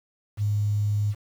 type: tone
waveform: sine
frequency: 103.83 Hz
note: G#2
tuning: in tune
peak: -21 dBFS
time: 0.37-1.15 s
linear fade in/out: 50 ms
effects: 8-bit